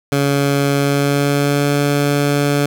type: tone with pitch glide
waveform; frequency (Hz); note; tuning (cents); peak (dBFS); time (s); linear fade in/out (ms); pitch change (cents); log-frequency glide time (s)
15% pulse; 140.9 to 143.61; C#3 to D3; +29 to -38; -7; 0.12-2.66; 2; +33; 0.72-1.73
effects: none